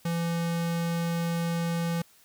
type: tone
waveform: square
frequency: 168.7 Hz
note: E3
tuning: 40 cents sharp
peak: -27 dBFS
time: 0.05-2.02 s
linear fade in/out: 5 ms
effects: white hiss -59 dBFS RMS until 2.24 s